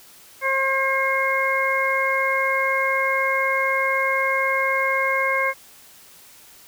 harmonic tone, 536 Hz, C5, 42 cents sharp, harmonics 1 / 2 / 3 / 4, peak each -25 / -24 / -26 / -22 dBFS, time 0.41-5.54 s, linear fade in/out 50 ms, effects white hiss -48 dBFS RMS until 6.67 s

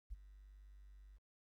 sine tone with ADSR envelope, 49.31 Hz, G1, 11 cents sharp, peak -40 dBFS, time 0.1-1.19 s, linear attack 26 ms, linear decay 21 ms, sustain -16 dB, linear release 29 ms, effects 13-bit

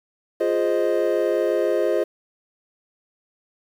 triangle chord, F minor seventh, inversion none, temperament equal, 349.2 / 415.3 / 523.3 / 622.3 Hz, F4 / Ab4 / C5 / Eb5, 0 / 0 / 0 / 0 cents, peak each -22 dBFS, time 0.4-2.04 s, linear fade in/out 10 ms, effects 8-bit

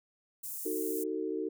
white high-pass noise, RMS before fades -40 dBFS, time 0.43-1.04 s, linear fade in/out 10 ms, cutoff 7700 Hz, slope 24 dB/octave
sine chord, D# diminished, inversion none, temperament just, 311.1 / 373.4 / 448 Hz, D#4 / F#4 / A4, 0 / +16 / +31 cents, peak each -36 dBFS, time 0.65-1.49 s, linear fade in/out 10 ms
effects none

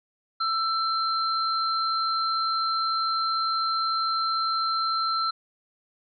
sine tone pair together, 1331 / 4122 Hz, E6 / C8, +16 / -27 cents, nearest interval octave + minor sixth, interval 1957 cents, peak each -24 / -29 dBFS, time 0.4-5.31 s, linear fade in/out 10 ms, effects none

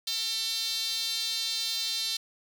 sawtooth tone with high-pass filter, 450.3 Hz, A4, 40 cents sharp, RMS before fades -31 dBFS, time 0.07-2.17 s, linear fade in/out 5 ms, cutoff 4000 Hz, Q 4.6, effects none

